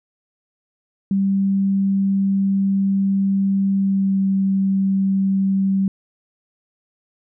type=tone with pitch glide; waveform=sine; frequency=195.5 to 193.7 Hz; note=G3 to G3; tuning=-4 to -20 cents; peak=-15 dBFS; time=1.11-5.88 s; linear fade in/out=2 ms; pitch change=-16 cents; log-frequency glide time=3.76-4.2 s; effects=none